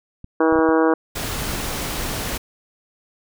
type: clicks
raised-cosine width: 5 ms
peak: -23 dBFS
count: 9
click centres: 0.244 / 0.525 / 0.558 / 0.59 / 0.69 / 1.247 / 1.422 / 1.538 / 1.685 s
type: harmonic tone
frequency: 160.6 Hz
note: E3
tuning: 45 cents flat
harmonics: 2 / 3 / 4 / 5 / 6 / 7 / 8 / 9 / 10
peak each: -17 / -18 / -25 / -26 / -26 / -26 / -32 / -28 / -33 dBFS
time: 0.4-0.94 s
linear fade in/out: 5 ms
type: noise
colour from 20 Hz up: pink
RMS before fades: -26 dBFS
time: 1.15-2.38 s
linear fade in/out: 10 ms
effects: none